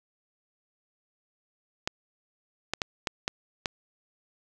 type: clicks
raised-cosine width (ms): 0.2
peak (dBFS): -10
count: 6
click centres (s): 1.875 / 2.736 / 2.818 / 3.072 / 3.279 / 3.658
effects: none